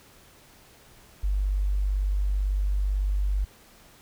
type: tone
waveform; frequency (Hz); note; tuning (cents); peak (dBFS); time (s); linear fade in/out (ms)
sine; 49; G1; 0; -22; 1.23-3.45; 10
effects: pink hiss -54 dBFS RMS until 4.01 s